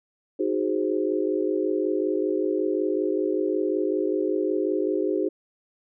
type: chord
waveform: sine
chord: Ab dominant seventh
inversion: second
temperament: equal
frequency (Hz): 311.1 / 370 / 415.3 / 523.3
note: Eb4 / Gb4 / Ab4 / C5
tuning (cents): 0 / 0 / 0 / 0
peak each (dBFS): -27 / -26 / -27 / -31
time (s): 0.39-5.29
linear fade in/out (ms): 10
effects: none